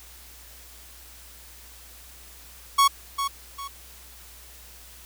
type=tone with echo; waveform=45% pulse; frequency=1110 Hz; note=C#6; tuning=2 cents sharp; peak=-15 dBFS; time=2.78-2.88 s; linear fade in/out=10 ms; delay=400 ms; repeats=2; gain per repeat=-9 dB; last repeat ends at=3.68 s; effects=added 60 Hz sine -50 dBFS peak until 5.05 s + white hiss -48 dBFS RMS until 5.05 s